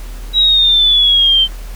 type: exponential sweep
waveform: sine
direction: down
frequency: 3872 to 3101 Hz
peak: -7 dBFS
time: 0.33-1.48 s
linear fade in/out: 50 ms
effects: added 40 Hz sine -24 dBFS peak until 1.75 s + pink hiss -38 dBFS RMS until 1.75 s

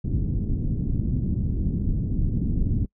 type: low-pass noise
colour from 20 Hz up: pink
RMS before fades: -24 dBFS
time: 0.04-2.86 s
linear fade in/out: 10 ms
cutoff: 260 Hz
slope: 24 dB/octave
effects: noise-tail reverb RT60 0.1 s tail -26 dB re dry

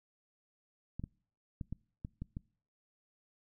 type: clicks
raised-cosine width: 5 ms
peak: -27 dBFS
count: 7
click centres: 0.996 / 1.039 / 1.612 / 1.726 / 2.049 / 2.22 / 2.369 s
effects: noise-tail reverb RT60 0.5 s tail -25 dB re dry

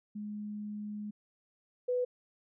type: tone pair in turn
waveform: sine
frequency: 209.1 / 496.4 Hz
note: G#3 / B4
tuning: +12 / +9 cents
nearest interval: octave + minor third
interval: 1497 cents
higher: second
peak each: -37 / -28 dBFS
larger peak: second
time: 0.15-1.11 / 1.88-2.05 s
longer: first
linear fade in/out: 10 ms
effects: none

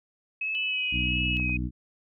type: tone with vibrato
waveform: sine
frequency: 2557 Hz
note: D#7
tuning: 47 cents sharp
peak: -27 dBFS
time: 0.41-1.57 s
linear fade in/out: 5 ms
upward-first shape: sine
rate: 1.5 Hz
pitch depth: 34 cents each way
type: tone with pitch glide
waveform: sine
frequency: 2974 to 2903 Hz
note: F#7 to F#7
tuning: +8 to -34 cents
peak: -31 dBFS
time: 0.55-1.37 s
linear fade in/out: 0 ms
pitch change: -42 cents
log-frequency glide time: 0.72-0.95 s
type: harmonic tone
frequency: 61.74 Hz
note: B1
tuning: in tune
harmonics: 1 / 2 / 3 / 4 / 5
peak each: -30 / -33 / -35 / -36 / -37 dBFS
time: 0.91-1.71 s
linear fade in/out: 50 ms
type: clicks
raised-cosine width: 1 ms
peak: -32 dBFS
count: 2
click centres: 1.398 / 1.495 s
effects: none

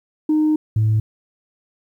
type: tone pair in turn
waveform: sine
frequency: 307.6 / 108.75 Hz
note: D#4 / A2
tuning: -20 / -20 cents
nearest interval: octave + tritone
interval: 1800 cents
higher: first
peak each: -12 dBFS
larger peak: neither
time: 0.29-0.56 / 0.76-1 s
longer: first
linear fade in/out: 5 ms
effects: tanh soft clip ceiling -11 dBFS + 9-bit

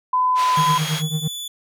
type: tone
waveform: sine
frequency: 1009 Hz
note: B5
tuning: 37 cents sharp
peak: -15 dBFS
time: 0.13-0.78 s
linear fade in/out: 5 ms
type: band-pass noise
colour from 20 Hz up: white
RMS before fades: -29 dBFS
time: 0.35-1.03 s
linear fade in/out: 50 ms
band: 680 to 3800 Hz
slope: 12 dB/octave
type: tone with pitch glide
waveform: sawtooth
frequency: 3283 to 3464 Hz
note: G#7 to A7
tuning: -21 to -28 cents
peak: -25 dBFS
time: 0.56-1.48 s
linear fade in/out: 5 ms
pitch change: +93 cents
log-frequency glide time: 0.93-1.11 s
type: tone with tremolo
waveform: triangle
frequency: 155.56 Hz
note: D#3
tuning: in tune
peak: -15 dBFS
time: 0.57-1.28 s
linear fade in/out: 5 ms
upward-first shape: triangle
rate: 9 Hz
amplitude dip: 100%
effects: none

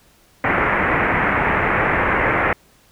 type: low-pass noise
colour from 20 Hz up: white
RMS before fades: -18 dBFS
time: 0.44-2.53 s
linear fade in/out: 2 ms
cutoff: 2200 Hz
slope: 48 dB/octave
effects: pink hiss -54 dBFS RMS until 2.91 s

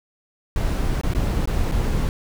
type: noise with dropouts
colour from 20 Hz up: brown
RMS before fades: -21 dBFS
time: 0.56-2.09 s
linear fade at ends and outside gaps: 1 ms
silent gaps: 1.013-1.034 / 1.136-1.149 / 1.457-1.474 / 1.715-1.72 s
effects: none

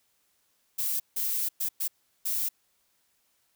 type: noise bursts at uneven times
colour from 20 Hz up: violet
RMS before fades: -29 dBFS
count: 5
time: 0.78-1 / 1.16-1.49 / 1.6-1.69 / 1.8-1.88 / 2.25-2.49 s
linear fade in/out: 10 ms
effects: white hiss -71 dBFS RMS until 3.55 s

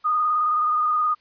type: tone with vibrato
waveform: sine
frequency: 1231 Hz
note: D#6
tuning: 19 cents flat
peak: -18 dBFS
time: 0.04-1.15 s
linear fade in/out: 20 ms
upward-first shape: square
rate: 19 Hz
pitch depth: 25 cents each way
effects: white hiss -61 dBFS RMS until 1.2 s + resampled to 11025 Hz

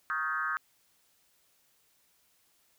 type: tone with frequency modulation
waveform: sine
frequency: 1405 Hz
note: F6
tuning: 10 cents sharp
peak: -29 dBFS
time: 0.1-0.57 s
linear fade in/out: 0 ms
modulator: 153 Hz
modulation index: 1.8
effects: white hiss -69 dBFS RMS until 2.78 s

